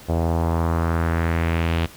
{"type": "tone with low-pass filter sweep", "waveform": "sawtooth", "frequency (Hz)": 83, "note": "E2", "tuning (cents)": 12, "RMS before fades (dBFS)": -21, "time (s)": [0.08, 1.87], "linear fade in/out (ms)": 20, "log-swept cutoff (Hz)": [660, 3200], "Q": 2.1, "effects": ["pink hiss -44 dBFS RMS until 1.96 s"]}